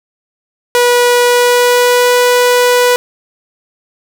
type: tone with pitch glide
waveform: sawtooth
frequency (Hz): 486.8 to 491.9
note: B4 to B4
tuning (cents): -25 to -7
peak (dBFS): -3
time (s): 0.75-2.96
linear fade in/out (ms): 0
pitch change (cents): +18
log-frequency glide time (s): 1.23-2.15
effects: none